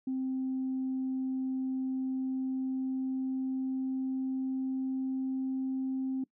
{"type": "tone with pitch glide", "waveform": "sine", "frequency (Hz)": [261.6, 263.4], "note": ["C4", "C4"], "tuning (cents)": [0, 12], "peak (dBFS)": -29, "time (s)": [0.07, 6.24], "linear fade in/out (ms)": 5, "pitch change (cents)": 12, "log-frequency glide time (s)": [1.84, 5.73], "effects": ["noise-tail reverb RT60 0.1 s tail -22 dB re dry", "tanh soft clip ceiling -26 dBFS"]}